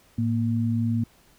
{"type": "tone pair together", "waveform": "sine", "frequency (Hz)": [110.01, 233.1], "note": ["A2", "A#3"], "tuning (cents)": [0, 0], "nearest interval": "octave + minor second", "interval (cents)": 1300, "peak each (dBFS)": -24, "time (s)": [0.18, 1.04], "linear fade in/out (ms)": 5, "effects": ["pink hiss -58 dBFS RMS until 1.38 s"]}